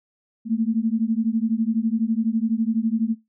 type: beating tone pair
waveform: sine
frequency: 219.2 / 231.2 Hz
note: A3 / A#3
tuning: -6 / -14 cents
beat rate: 12 Hz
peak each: -22 dBFS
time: 0.45-3.16 s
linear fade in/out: 50 ms
effects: noise-tail reverb RT60 0.2 s tail -22 dB re dry